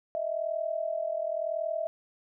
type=tone pair together; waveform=sine; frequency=624.1 / 665 Hz; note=D#5 / E5; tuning=+5 / +15 cents; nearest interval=minor second; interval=110 cents; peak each=-32 / -31 dBFS; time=0.15-1.87 s; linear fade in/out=0 ms; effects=none